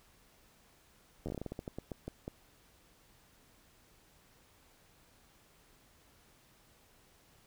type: slowing click train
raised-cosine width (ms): 2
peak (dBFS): -26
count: 16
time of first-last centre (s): 1.26-2.279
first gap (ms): 11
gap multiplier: 1.23
effects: pink hiss -65 dBFS RMS until 7.46 s